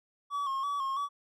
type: tone with vibrato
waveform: triangle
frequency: 1108.7 Hz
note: C#6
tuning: in tune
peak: -28 dBFS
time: 0.3-1.09 s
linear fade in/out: 50 ms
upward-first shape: square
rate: 3 Hz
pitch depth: 50 cents each way
effects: none